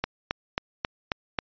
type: click train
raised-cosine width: 0.3 ms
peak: -9 dBFS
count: 6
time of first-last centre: 0.04-1.388 s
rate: 3.71 Hz
effects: resampled to 11025 Hz